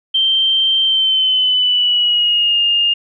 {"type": "tone with pitch glide", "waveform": "sine", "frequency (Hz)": [3136, 2826], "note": ["G7", "F7"], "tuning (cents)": [0, 20], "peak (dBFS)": -11, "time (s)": [0.14, 2.94], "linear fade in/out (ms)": 10, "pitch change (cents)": -180, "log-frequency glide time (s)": [0.83, 2.6], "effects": []}